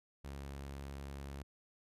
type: tone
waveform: sawtooth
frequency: 69.3 Hz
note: C#2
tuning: in tune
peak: -40 dBFS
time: 0.24-1.43 s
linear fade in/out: 10 ms
effects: resampled to 32000 Hz